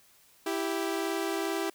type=tone pair together; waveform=sawtooth; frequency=329.6 / 392 Hz; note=E4 / G4; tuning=0 / 0 cents; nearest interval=minor third; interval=300 cents; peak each=-28 dBFS; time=0.46-1.7 s; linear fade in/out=5 ms; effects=white hiss -61 dBFS RMS until 1.74 s